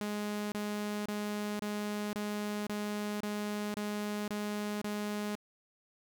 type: tone bursts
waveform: sawtooth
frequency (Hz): 208.2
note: G#3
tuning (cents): +5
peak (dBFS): -30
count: 10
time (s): 0.01-5.353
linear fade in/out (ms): 0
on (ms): 510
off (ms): 27
effects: none